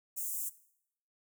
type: high-pass noise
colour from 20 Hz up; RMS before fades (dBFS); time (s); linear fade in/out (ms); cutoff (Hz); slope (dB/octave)
white; -37; 0.16-0.5; 20; 6800; 48
effects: noise-tail reverb RT60 0.7 s tail -18 dB re dry